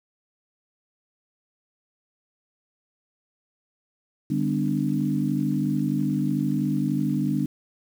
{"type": "tone cluster", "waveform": "sine", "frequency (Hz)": [148.9, 200.1, 253.2, 296.3], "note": ["D3", "G3", "B3", "D4"], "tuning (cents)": [24, 36, 43, 15], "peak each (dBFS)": -27, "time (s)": [4.3, 7.46], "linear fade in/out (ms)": 5, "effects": ["8-bit"]}